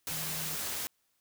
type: tone in noise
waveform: sine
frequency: 157.5 Hz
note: D#3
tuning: 21 cents sharp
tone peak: -44 dBFS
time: 0.11-0.55 s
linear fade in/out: 0 ms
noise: white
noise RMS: -36 dBFS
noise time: 0.07-0.87 s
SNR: -11 dB
effects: white hiss -75 dBFS RMS until 1.2 s